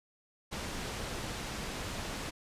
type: low-pass noise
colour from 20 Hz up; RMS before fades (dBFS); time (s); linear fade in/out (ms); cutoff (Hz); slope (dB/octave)
pink; -39; 0.51-2.31; 20; 7800; 12
effects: resampled to 32000 Hz